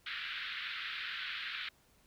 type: band-pass noise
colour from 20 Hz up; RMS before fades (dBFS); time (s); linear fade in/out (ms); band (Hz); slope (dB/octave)
pink; -41; 0.06-1.69; 5; 1400 to 4000; 48
effects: pink hiss -68 dBFS RMS until 2.06 s